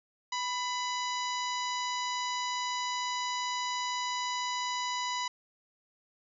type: harmonic tone with a mistuned harmonic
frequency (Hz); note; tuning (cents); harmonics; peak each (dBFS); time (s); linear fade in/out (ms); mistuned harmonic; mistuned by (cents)
987.8; B5; 0; 1 / 2 / 3 / 4 / 5 / 6 / 7; -33 / -39 / -42 / -40 / -43 / -45 / -44; 0.32-5.28; 5; 2; +31
effects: none